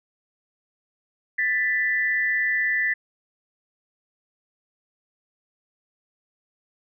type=tone pair together; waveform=sine; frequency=1766 / 1982.3 Hz; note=A6 / B6; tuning=+6 / +6 cents; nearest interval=major second; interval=200 cents; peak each=-23 dBFS; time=1.38-2.94 s; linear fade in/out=10 ms; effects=none